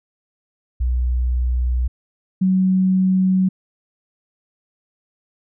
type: tone pair in turn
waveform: sine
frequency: 61.74 / 187.27 Hz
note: B1 / F#3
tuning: 0 / +21 cents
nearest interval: octave + perfect fifth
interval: 1921 cents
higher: second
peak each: -16 / -13 dBFS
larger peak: second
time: 0.8-1.88 / 2.41-3.49 s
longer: neither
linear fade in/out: 10 ms
effects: none